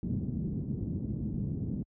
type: low-pass noise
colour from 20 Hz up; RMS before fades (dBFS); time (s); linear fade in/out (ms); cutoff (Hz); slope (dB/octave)
white; -33; 0.03-1.83; 2; 240; 24
effects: high-pass 60 Hz 12 dB/octave